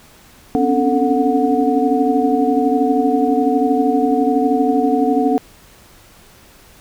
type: tone cluster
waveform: sine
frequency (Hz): 251.3 / 272.5 / 284.8 / 445.1 / 732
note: B3 / C#4 / C#4 / A4 / F#5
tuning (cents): +30 / -29 / +47 / +20 / -19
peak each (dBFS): -19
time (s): 0.55-5.38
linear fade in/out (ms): 0
effects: pink hiss -46 dBFS RMS until 6.8 s